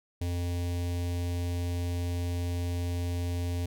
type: tone with notch filter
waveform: square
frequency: 87.5 Hz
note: F2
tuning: 4 cents sharp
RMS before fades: -31 dBFS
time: 0.21-3.66 s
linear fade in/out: 5 ms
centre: 1300 Hz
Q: 0.89
effects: none